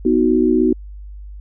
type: chord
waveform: sine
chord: B major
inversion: none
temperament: equal with one note detuned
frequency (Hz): 246.9 / 313.8 / 370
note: B3 / D#4 / F#4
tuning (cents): 0 / +15 / 0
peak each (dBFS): -16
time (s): 0.05-0.73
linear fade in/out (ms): 5
effects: added 50 Hz sine -31 dBFS peak until 1.4 s